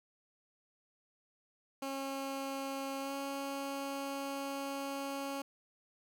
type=tone with pitch glide; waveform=15% pulse; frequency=272.3 to 276.4 Hz; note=C#4 to C#4; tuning=-31 to -5 cents; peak=-31 dBFS; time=1.82-5.42 s; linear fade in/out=5 ms; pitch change=+26 cents; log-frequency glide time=3-3.14 s; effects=none

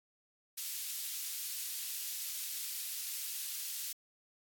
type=high-pass noise; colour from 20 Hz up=white; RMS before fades=-40 dBFS; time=0.57-3.93 s; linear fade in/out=10 ms; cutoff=3100 Hz; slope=12 dB/octave; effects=AAC 64 kbps

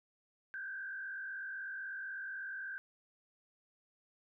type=tone with frequency modulation; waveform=sine; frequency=1568 Hz; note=G6; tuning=in tune; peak=-40 dBFS; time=0.54-2.78 s; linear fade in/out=0 ms; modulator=48.1 Hz; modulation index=1.2; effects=none

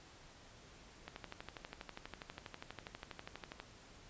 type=click train; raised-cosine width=0.3 ms; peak=-29 dBFS; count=32; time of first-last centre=1.08-3.6 s; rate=12.3 Hz; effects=pink hiss -59 dBFS RMS until 4.09 s + resampled to 16000 Hz

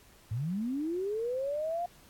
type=linear sweep; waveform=sine; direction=up; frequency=100 to 711 Hz; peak=-30 dBFS; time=0.31-1.86 s; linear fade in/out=5 ms; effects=pink hiss -59 dBFS RMS until 2.09 s + AAC 64 kbps

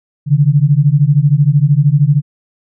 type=beating tone pair; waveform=sine; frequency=138.5 / 151.5 Hz; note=C#3 / D#3; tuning=-1 / -46 cents; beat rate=13 Hz; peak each=-10 dBFS; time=0.26-2.22 s; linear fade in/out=50 ms; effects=none

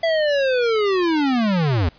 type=linear sweep; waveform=square; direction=down; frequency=670 to 76 Hz; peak=-17 dBFS; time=0.03-1.89 s; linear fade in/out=5 ms; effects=pink hiss -51 dBFS RMS until 1.98 s + resampled to 11025 Hz

